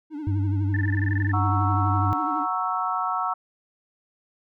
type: tone with vibrato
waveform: triangle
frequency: 300 Hz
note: D4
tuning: 37 cents sharp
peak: -28 dBFS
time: 0.1-2.47 s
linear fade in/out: 50 ms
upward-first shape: triangle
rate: 12 Hz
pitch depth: 110 cents each way
type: tone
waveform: sine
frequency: 98 Hz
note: G2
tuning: in tune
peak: -21 dBFS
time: 0.27-2.13 s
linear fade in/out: 0 ms
type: tone bursts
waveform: sine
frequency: 1772 Hz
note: A6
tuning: 12 cents sharp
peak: -27 dBFS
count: 13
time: 0.74-1.317 s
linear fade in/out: 2 ms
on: 25 ms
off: 21 ms
type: chord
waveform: sine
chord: F# dominant seventh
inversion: none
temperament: equal with one note detuned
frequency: 737 / 932.3 / 1108.7 / 1318.5 Hz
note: F#5 / A#5 / C#6 / E6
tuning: -7 / 0 / 0 / 0 cents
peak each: -29 / -30 / -29 / -27 dBFS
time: 1.33-3.34 s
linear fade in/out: 10 ms
effects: none